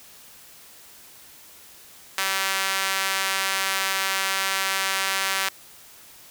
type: tone with high-pass filter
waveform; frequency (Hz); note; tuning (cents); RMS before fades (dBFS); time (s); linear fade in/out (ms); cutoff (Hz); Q
sawtooth; 192.9; G3; -28; -25; 2.18-5.49; 2; 1500; 0.91
effects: white hiss -48 dBFS RMS until 6.3 s